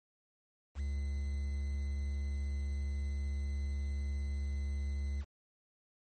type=tone with quantisation; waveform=triangle; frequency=70.3 Hz; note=C#2; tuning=25 cents sharp; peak=-31 dBFS; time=0.75-5.25 s; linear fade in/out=50 ms; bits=9; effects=MP3 32 kbps